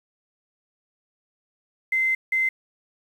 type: tone pair in turn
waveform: sine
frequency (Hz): 2070 / 2070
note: C7 / C7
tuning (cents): -19 / -19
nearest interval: unison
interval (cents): 0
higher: neither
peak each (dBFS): -19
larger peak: neither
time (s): 1.92-2.15 / 2.32-2.49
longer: first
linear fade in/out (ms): 5
effects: 8-bit